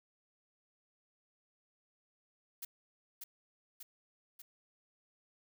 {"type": "noise with echo", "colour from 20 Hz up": "blue", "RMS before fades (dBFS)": -43, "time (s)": [2.62, 2.65], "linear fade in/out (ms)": 5, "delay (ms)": 590, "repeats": 3, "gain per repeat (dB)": -3, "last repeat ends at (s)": 4.42, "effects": []}